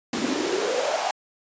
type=noise with high-pass filter sweep; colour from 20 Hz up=pink; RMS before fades=-25 dBFS; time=0.13-1.11 s; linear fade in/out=2 ms; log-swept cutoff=230 to 770 Hz; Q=6; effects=resampled to 16000 Hz